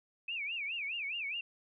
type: tone with vibrato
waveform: sine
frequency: 2500 Hz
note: D#7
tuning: 8 cents sharp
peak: -35 dBFS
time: 0.28-1.41 s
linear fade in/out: 5 ms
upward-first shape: sine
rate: 4.8 Hz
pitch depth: 220 cents each way
effects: none